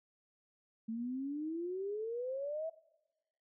sine exponential sweep, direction up, 220 to 659.3 Hz, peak -36 dBFS, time 0.88-2.7 s, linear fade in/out 10 ms, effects noise-tail reverb RT60 1.0 s tail -21 dB re dry

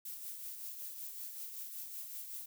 violet noise with tremolo, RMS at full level -43 dBFS, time 0.05-2.46 s, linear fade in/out 5 ms, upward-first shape triangle, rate 5.3 Hz, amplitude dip 50%, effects none

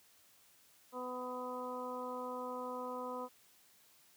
harmonic tone, 250.7 Hz, B3, 26 cents sharp, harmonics 1 / 2 / 3 / 4 / 5, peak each -47 / -43 / -51 / -44 / -48 dBFS, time 0.92-3.29 s, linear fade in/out 50 ms, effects white hiss -66 dBFS RMS until 4.16 s + high-pass 60 Hz 12 dB/octave

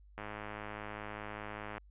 click train, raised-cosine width 0.5 ms, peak -27 dBFS, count 169, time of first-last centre 0.18-1.78 s, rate 105 Hz, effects added 50 Hz sine -56 dBFS peak until 1.9 s + resampled to 8000 Hz

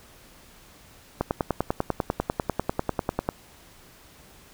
click train, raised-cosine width 1 ms, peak -9 dBFS, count 22, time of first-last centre 1.21-3.289 s, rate 10.1 Hz, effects pink hiss -52 dBFS RMS until 4.53 s

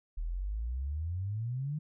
sine exponential sweep, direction up, 38.16 to 155.56 Hz, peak -32 dBFS, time 0.17-1.79 s, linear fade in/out 10 ms, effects none

